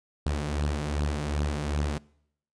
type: beating tone pair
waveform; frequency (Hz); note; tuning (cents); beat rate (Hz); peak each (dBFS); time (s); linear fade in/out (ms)
sawtooth; 72.9 / 75.5; D2 / D2; -12 / +48; 2.6; -24 / -28; 0.26-1.98; 0
effects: noise-tail reverb RT60 0.7 s tail -24 dB re dry + resampled to 22050 Hz